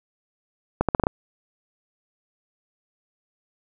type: accelerating click train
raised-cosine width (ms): 1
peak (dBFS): -5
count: 6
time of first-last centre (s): 0.81-1.069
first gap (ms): 77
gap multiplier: 0.8
effects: none